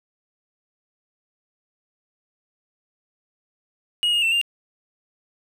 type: tone with pitch steps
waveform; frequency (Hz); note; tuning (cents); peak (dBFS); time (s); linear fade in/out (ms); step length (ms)
triangle; 2883 / 2852 / 2686 / 2796; F#7 / F7 / E7 / F7; -46 / +36 / +32 / +1; -16; 4.03-4.414; 0; 96
effects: none